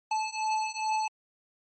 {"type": "beating tone pair", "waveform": "square", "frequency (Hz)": [868, 870.4], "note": ["A5", "A5"], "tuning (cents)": [-24, -19], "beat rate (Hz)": 2.4, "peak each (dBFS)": [-32, -31], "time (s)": [0.11, 1.08], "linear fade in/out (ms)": 5, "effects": ["MP3 32 kbps"]}